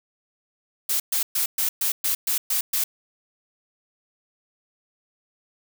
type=noise bursts; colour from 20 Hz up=blue; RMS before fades=-23 dBFS; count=9; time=0.89-2.84 s; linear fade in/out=5 ms; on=110 ms; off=120 ms; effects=none